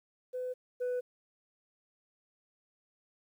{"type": "tone pair in turn", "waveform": "sine", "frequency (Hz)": [504, 496.5], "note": ["B4", "B4"], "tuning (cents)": [35, 9], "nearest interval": "unison", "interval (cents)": 26, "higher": "first", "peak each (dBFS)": [-33, -28], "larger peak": "second", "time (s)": [[0.33, 0.54], [0.8, 1.01]], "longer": "neither", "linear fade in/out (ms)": 20, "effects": ["tanh soft clip ceiling -30 dBFS", "11-bit"]}